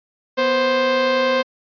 sawtooth tone pair together, 246.9 / 524.4 Hz, B3 / C5, 0 / +4 cents, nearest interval octave + minor second, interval 1304 cents, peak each -21 / -12 dBFS, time 0.37-1.43 s, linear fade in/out 20 ms, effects resampled to 11025 Hz

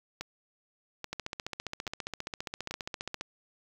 two click trains, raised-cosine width 0.2 ms, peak -19 / -18 dBFS, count 4 / 32, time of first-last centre 0.21-2.71 / 1.13-3.211 s, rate 1.2 / 14.9 Hz, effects 8-bit

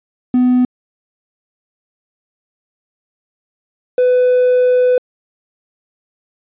triangle tone pair in turn, 250 / 500 Hz, B3 / B4, +21 / +21 cents, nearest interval octave, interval 1200 cents, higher second, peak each -6 dBFS, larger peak neither, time 0.34-0.65 / 3.98-4.98 s, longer second, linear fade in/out 2 ms, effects tanh soft clip ceiling -3 dBFS + resampled to 8000 Hz

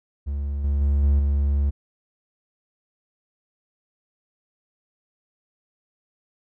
triangle tone with level steps, 70.8 Hz, C#2, 37 cents sharp, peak -22 / -17 / -15 / -13 / -16 dBFS, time 0.26-1.71 s, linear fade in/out 20 ms, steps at 0.64 / 0.81 / 1.03 / 1.19 s, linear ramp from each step 5 ms, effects none

